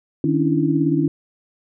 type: tone cluster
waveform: sine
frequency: 153.7 / 275.5 / 292.8 / 331.1 Hz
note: D#3 / C#4 / D4 / E4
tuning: -21 / -11 / -5 / +8 cents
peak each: -21 dBFS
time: 0.24-1.08 s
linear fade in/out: 2 ms
effects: none